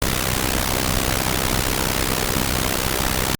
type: noise with amplitude modulation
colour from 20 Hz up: pink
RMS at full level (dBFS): -17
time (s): 0.02-3.35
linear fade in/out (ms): 0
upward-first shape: sine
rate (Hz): 64.4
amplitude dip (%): 90
effects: Opus 48 kbps